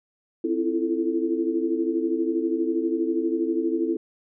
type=chord; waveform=sine; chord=F major seventh; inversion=second; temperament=equal with one note detuned; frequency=261.6 / 329.6 / 342 / 440 Hz; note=C4 / E4 / F4 / A4; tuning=0 / 0 / -36 / 0 cents; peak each=-30 / -24 / -28 / -30 dBFS; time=0.44-3.97 s; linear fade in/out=5 ms; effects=none